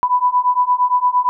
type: beating tone pair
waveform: sine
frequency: 987.8 / 996.5 Hz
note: B5 / B5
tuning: 0 / +15 cents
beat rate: 8.7 Hz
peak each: -16 / -15 dBFS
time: 0.03-1.29 s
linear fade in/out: 0 ms
effects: none